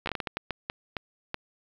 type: slowing click train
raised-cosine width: 0.3 ms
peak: -14 dBFS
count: 12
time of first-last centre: 0.06-1.344 s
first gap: 13 ms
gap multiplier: 1.4
effects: low-pass 5000 Hz 12 dB/octave + 8-bit